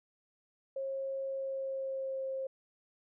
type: tone with pitch glide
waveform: sine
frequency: 540 to 532.3 Hz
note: C#5 to C5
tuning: -45 to +30 cents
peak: -34 dBFS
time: 0.76-2.47 s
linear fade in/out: 5 ms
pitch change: -25 cents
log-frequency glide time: 1.24-2.26 s
effects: none